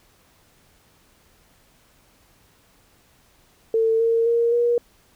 sine tone with pitch steps, 449.2 / 458.1 / 467.2 / 476.5 Hz, A4 / A#4 / A#4 / A#4, +36 / -30 / +4 / +38 cents, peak -16 dBFS, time 3.74-4.78 s, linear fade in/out 2 ms, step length 260 ms, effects pink hiss -58 dBFS RMS until 5.15 s

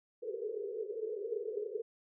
white band-pass noise, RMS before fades -39 dBFS, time 0.22-1.82 s, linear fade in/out 10 ms, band 400 to 470 Hz, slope 96 dB/octave, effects none

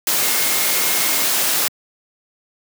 sine tone in noise, 2145 Hz, C7, 42 cents sharp, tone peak -29 dBFS, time 0.21-1.24 s, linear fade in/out 2 ms, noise white, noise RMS -18 dBFS, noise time 0.07-1.68 s, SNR -14 dB, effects high-pass 200 Hz 12 dB/octave

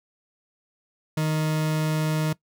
40% pulse tone, 155.56 Hz, D#3, in tune, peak -21 dBFS, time 1.17-2.33 s, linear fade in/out 5 ms, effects noise-tail reverb RT60 0.1 s tail -20 dB re dry

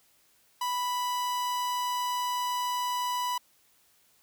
45% pulse tone, 987.8 Hz, B5, in tune, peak -28 dBFS, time 0.61-3.38 s, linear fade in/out 5 ms, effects white hiss -65 dBFS RMS until 4.22 s

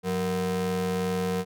square ring-modulated tone, 140.9 Hz, C#3, 29 cents sharp, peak -23 dBFS, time 0.03-1.45 s, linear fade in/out 50 ms, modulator 323 Hz, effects none

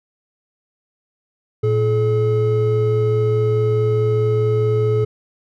triangle tone pair together, 114.3 / 427.7 Hz, A#2 / A4, -34 / -49 cents, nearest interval octave + major seventh, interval 2285 cents, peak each -15 dBFS, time 1.63-5.05 s, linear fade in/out 10 ms, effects none

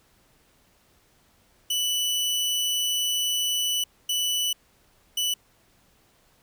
sawtooth tone bursts at uneven times, 2972 Hz, F#7, 7 cents sharp, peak -20 dBFS, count 3, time 1.7-3.84 / 4.09-4.53 / 5.17-5.34 s, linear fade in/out 5 ms, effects pink hiss -62 dBFS RMS until 6.42 s

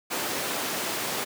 pink high-pass noise, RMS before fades -30 dBFS, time 0.1-1.25 s, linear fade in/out 20 ms, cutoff 290 Hz, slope 12 dB/octave, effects none

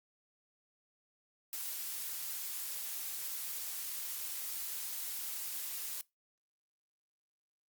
blue noise, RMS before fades -40 dBFS, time 1.53-6.01 s, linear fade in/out 0 ms, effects noise-tail reverb RT60 0.2 s tail -22 dB re dry + Opus 48 kbps

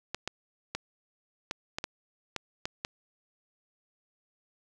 clicks, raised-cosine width 0.2 ms, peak -15 dBFS, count 9, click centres 0.146 / 0.276 / 0.75 / 1.511 / 1.785 / 1.841 / 2.363 / 2.655 / 2.849 s, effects none

